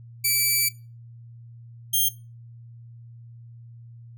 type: tone pair in turn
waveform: 5% pulse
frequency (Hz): 2313 / 3191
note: D7 / G7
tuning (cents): -27 / +30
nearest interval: tritone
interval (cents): 557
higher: second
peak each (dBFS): -10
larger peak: neither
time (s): 0.24-0.69 / 1.93-2.09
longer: first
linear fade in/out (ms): 10
effects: noise-tail reverb RT60 0.3 s tail -19 dB re dry + added 117 Hz sine -42 dBFS peak until 4.17 s